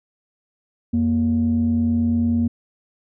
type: tone pair together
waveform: sine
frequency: 88 / 234.9 Hz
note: F2 / A#3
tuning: +14 / +13 cents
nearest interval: octave + perfect fourth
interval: 1699 cents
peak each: -22 / -16 dBFS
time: 0.93-2.48 s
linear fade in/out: 10 ms
effects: tanh soft clip ceiling -11 dBFS